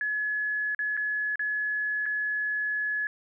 sine tone with dropouts, 1700 Hz, G#6, 40 cents sharp, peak -26 dBFS, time 0.01-3.07 s, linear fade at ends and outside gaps 1 ms, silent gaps 0.748-0.791 / 0.968-0.974 / 1.357-1.394 / 2.057-2.062 s, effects none

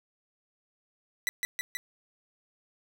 sawtooth tone with echo, 1975.5 Hz, B6, in tune, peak -23 dBFS, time 1.27-1.29 s, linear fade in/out 0 ms, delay 160 ms, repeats 3, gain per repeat -2 dB, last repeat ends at 1.77 s, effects none

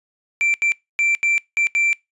triangle tone bursts at uneven times, 2349 Hz, D7, in tune, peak -14 dBFS, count 6, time 0.41-0.54 / 0.62-0.72 / 0.99-1.15 / 1.23-1.38 / 1.57-1.67 / 1.75-1.93 s, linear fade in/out 0 ms, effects noise-tail reverb RT60 0.2 s tail -24 dB re dry + resampled to 24000 Hz

